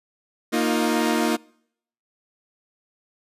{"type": "chord", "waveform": "sawtooth", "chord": "Bb suspended fourth", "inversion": "none", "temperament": "equal with one note detuned", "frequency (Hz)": [233.1, 311.1, 353.5], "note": ["Bb3", "Eb4", "F4"], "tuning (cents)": [0, 0, 21], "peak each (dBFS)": [-19, -20, -22], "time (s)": [0.52, 1.37], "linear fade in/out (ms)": 20, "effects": ["noise-tail reverb RT60 0.7 s tail -26 dB re dry", "resampled to 32000 Hz"]}